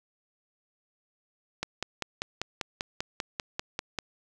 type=click train; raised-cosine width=0.2 ms; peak=-13 dBFS; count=13; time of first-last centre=1.63-3.988 s; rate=5.09 Hz; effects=none